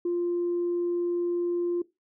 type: tone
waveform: sine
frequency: 348.6 Hz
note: F4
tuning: 3 cents flat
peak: -23 dBFS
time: 0.05-1.82 s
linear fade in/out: 5 ms
effects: noise-tail reverb RT60 0.2 s tail -19 dB re dry + tanh soft clip ceiling -21 dBFS